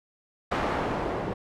white noise with low-pass filter sweep, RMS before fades -29 dBFS, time 0.51-1.34 s, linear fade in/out 10 ms, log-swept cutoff 1200 to 590 Hz, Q 0.79, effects none

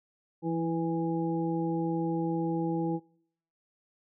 harmonic tone with a mistuned harmonic, 164.81 Hz, E3, in tune, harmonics 1 / 2 / 3 / 5, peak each -32 / -30 / -37 / -38 dBFS, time 0.42-3 s, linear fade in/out 50 ms, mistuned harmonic 1, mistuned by +28 cents, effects noise-tail reverb RT60 0.7 s tail -26 dB re dry

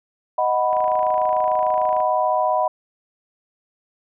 sine chord, B major, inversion first, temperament equal with one note detuned, 625.1 / 740 / 987.8 Hz, D#5 / F#5 / B5, +8 / 0 / 0 cents, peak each -21 dBFS, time 0.38-2.68 s, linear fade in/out 5 ms
click train, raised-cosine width 0.5 ms, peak -23 dBFS, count 35, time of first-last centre 0.73-2.003 s, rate 26.7 Hz
effects none

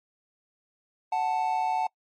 triangle tone pair together, 741 / 882.1 Hz, F#5 / A5, +2 / +4 cents, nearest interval minor third, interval 302 cents, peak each -25 dBFS, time 1.12-1.87 s, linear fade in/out 5 ms, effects noise-tail reverb RT60 0.1 s tail -25 dB re dry + MP3 48 kbps

